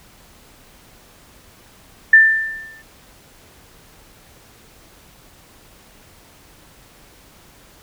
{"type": "tone with exponential decay", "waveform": "sine", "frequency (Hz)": 1779, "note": "A6", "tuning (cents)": 19, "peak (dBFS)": -3, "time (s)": [2.13, 2.82], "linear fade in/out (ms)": 5, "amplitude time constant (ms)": 150, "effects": ["pink hiss -48 dBFS RMS until 7.82 s"]}